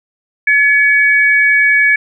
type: tone pair together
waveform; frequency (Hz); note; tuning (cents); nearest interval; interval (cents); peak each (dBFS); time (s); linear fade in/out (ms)
sine; 1709 / 2255; G#6 / C#7; +49 / +29; perfect fourth; 480; -10; 0.47-1.96; 5
effects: none